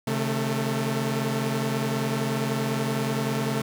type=tone cluster; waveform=sawtooth; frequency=134.5 / 154.5 / 219.8 / 450 Hz; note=C3 / D#3 / A3 / A4; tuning=+48 / -12 / -2 / +39 cents; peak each=-24 / -31 / -24 / -30 dBFS; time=0.07-3.62 s; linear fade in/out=5 ms; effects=none